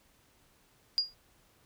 sine tone with exponential decay, 4841 Hz, D#8, 48 cents flat, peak -21 dBFS, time 0.98-1.14 s, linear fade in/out 0 ms, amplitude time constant 33 ms, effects pink hiss -66 dBFS RMS until 1.65 s

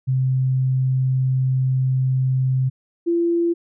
sine tone pair in turn, 130.4 / 340.6 Hz, C3 / F4, -5 / -43 cents, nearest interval octave + perfect fourth, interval 1662 cents, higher second, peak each -16 dBFS, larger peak neither, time 0.07-2.7 / 3.06-3.54 s, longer first, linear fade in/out 20 ms, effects none

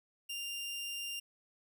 sawtooth tone, 2794 Hz, F7, in tune, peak -35 dBFS, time 0.29-1.2 s, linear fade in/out 10 ms, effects none

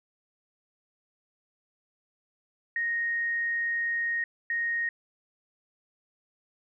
sine tone bursts at uneven times, 1864.7 Hz, A#6, in tune, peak -26 dBFS, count 2, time 2.76-4.24 / 4.5-4.89 s, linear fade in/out 2 ms, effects none

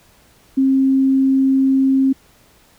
sine tone, 267.4 Hz, C4, 38 cents sharp, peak -11 dBFS, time 0.57-2.13 s, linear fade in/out 10 ms, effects pink hiss -52 dBFS RMS until 2.78 s

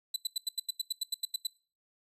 sawtooth tone bursts, 4000 Hz, B7, 21 cents sharp, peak -26 dBFS, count 13, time 0.14-1.47 s, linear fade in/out 5 ms, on 22 ms, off 87 ms, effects noise-tail reverb RT60 0.4 s tail -23 dB re dry + resampled to 32000 Hz

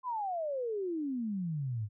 sine exponential sweep, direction down, 1046.5 to 99.9 Hz, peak -32 dBFS, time 0.03-1.89 s, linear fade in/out 50 ms, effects none

